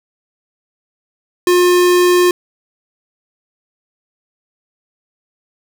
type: tone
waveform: square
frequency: 356.7 Hz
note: F4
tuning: 37 cents sharp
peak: -9 dBFS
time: 1.47-2.31 s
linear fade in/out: 2 ms
effects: none